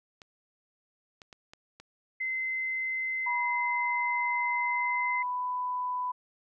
clicks, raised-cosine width 0.2 ms, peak -30 dBFS, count 5, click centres 0.218 / 1.218 / 1.328 / 1.535 / 1.8 s
sine tone, 2061 Hz, C7, 27 cents flat, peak -29 dBFS, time 2.2-5.23 s, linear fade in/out 10 ms
sine tone with pitch glide, 972 to 996.4 Hz, B5 to B5, -28 to +15 cents, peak -29 dBFS, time 3.26-6.12 s, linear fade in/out 10 ms, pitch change +43 cents, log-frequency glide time 4.6-5.44 s
effects none

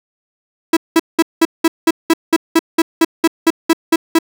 45% pulse tone bursts, 327.7 Hz, E4, 10 cents flat, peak -7 dBFS, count 16, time 0.73-4.188 s, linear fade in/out 5 ms, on 38 ms, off 190 ms, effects none

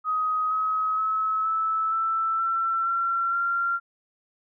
sine tone with pitch steps, 1258 / 1274.8 / 1291.9 / 1309.2 / 1326.7 / 1344.4 / 1362.4 / 1380.6 Hz, D#6 / D#6 / E6 / E6 / E6 / E6 / F6 / F6, +19 / +42 / -35 / -12 / +11 / +34 / -43 / -20 cents, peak -22 dBFS, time 0.04-3.8 s, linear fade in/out 50 ms, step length 470 ms, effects none

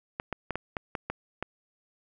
clicks, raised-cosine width 0.5 ms, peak -16 dBFS, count 8, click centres 0.199 / 0.327 / 0.507 / 0.556 / 0.768 / 0.952 / 1.1 / 1.426 s, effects none

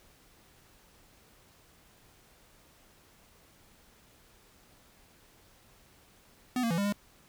square tone with pitch steps, 251 / 230.7 / 167.6 / 201 / 203.9 Hz, B3 / A#3 / E3 / G3 / G#3, +28 / -18 / +29 / +44 / -32 cents, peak -28 dBFS, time 6.56-6.925 s, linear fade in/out 2 ms, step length 73 ms, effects pink hiss -61 dBFS RMS until 7.28 s

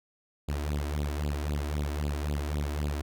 sawtooth tone with flanger, 73.42 Hz, D2, in tune, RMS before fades -31 dBFS, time 0.48-3.02 s, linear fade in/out 10 ms, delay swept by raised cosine 0.25 to 3.15 ms, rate 3.8 Hz, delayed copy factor +0.85, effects none

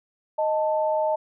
sine tone pair together, 622.3 / 882.9 Hz, D#5 / A5, 0 / +6 cents, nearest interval tritone, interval 606 cents, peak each -22 / -25 dBFS, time 0.38-1.16 s, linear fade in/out 10 ms, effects none

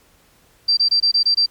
sine tone bursts, 4699 Hz, D8, in tune, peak -12 dBFS, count 7, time 0.68-1.462 s, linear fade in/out 10 ms, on 92 ms, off 23 ms, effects pink hiss -55 dBFS RMS until 1.5 s + MP3 96 kbps

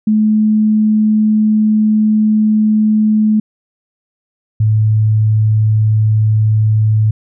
sine tone pair in turn, 214.7 / 108.38 Hz, A3 / A2, -42 / -26 cents, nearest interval octave, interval 1184 cents, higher first, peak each -8 dBFS, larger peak neither, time 0.07-3.4 / 4.6-7.11 s, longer first, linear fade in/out 5 ms, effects none

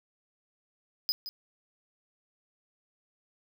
square tone with echo, 4999 Hz, D#8, 7 cents sharp, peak -26 dBFS, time 1.09-1.12 s, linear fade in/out 0 ms, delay 170 ms, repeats 1, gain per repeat -11 dB, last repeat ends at 1.29 s, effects 11-bit

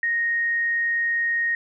sine tone, 1864.7 Hz, A#6, in tune, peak -20 dBFS, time 0.03-1.55 s, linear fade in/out 2 ms, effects none

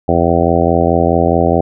harmonic tone, 84.7 Hz, E2, 48 cents sharp, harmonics 1 / 2 / 3 / 4 / 5 / 6 / 7 / 8 / 9, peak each -18 / -18 / -18 / -18 / -18 / -18 / -18 / -18 / -18 dBFS, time 0.08-1.61 s, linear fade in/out 5 ms, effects none

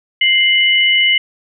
sine tone pair together, 2095 / 2960 Hz, C7 / F#7, +2 / 0 cents, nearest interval tritone, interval 598 cents, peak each -12 dBFS, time 0.21-1.18 s, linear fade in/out 5 ms, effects none

